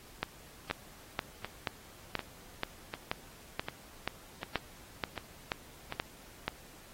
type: two click trains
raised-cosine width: 0.3 ms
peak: -14 / -21 dBFS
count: 14 / 8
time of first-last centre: 0.23-6.48 / 0.7-5.924 s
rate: 2.08 / 1.34 Hz
effects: pink hiss -55 dBFS RMS until 6.93 s + AAC 48 kbps